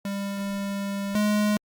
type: tone pair in turn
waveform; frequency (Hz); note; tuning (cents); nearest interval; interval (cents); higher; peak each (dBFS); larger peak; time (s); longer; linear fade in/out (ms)
square; 199 / 209.4; G3 / G#3; +26 / +15; minor second; 89; second; -28 / -21; second; 0.05-1.15 / 1.15-1.57; first; 2
effects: Opus 48 kbps